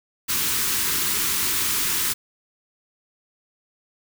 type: band-stop noise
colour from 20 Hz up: white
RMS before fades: -23 dBFS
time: 0.28-2.14 s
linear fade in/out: 20 ms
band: 440 to 940 Hz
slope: 48 dB/octave
effects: none